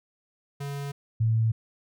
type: tone pair in turn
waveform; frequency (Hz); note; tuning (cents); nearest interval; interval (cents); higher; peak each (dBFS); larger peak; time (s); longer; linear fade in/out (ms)
square / sine; 141.3 / 112.15; C#3 / A2; +34 / +34; major third; 400; first; -32 / -20; second; 0.6-0.92 / 1.2-1.52; neither; 10
effects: none